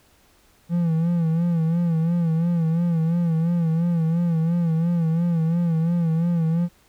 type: tone with vibrato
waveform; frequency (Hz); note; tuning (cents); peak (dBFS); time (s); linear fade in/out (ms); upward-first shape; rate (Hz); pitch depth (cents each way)
triangle; 167; E3; +23; -16; 0.69-6.69; 50; sine; 2.9; 72
effects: pink hiss -58 dBFS RMS until 6.88 s